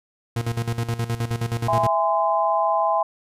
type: tone with tremolo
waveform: 40% pulse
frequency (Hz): 116.54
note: A#2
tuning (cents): 0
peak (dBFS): -20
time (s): 0.36-1.87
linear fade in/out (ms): 5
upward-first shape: square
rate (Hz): 9.5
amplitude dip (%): 75
type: chord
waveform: sine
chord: E augmented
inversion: none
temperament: just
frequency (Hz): 659.3 / 824.1 / 1030.1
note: E5 / G#5 / B#5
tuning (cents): 0 / -14 / -27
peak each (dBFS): -22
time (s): 1.68-3.03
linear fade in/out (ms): 5
effects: resampled to 32000 Hz